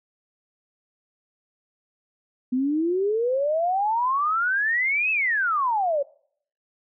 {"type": "exponential two-way sweep", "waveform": "sine", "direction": "up then down", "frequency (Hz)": [246.9, 2635, 541], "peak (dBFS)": -20, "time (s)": [2.52, 6.03], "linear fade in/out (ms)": 10, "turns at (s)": 5.11, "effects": ["noise-tail reverb RT60 0.6 s tail -23 dB re dry"]}